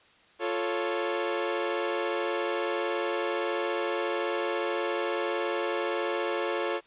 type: chord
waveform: sawtooth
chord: F augmented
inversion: none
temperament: equal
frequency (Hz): 349.2 / 440 / 554.4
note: F4 / A4 / C#5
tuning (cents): 0 / 0 / 0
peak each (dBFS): -28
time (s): 0.39-6.81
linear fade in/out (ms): 50
effects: white hiss -59 dBFS RMS until 6.86 s + resampled to 8000 Hz